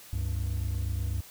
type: tone pair together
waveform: triangle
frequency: 68.7 / 96.95 Hz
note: C#2 / G2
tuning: -15 / -19 cents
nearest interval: tritone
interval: 596 cents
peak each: -28 dBFS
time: 0.13-1.21 s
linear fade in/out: 0 ms
effects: tanh soft clip ceiling -21 dBFS + white hiss -50 dBFS RMS until 1.3 s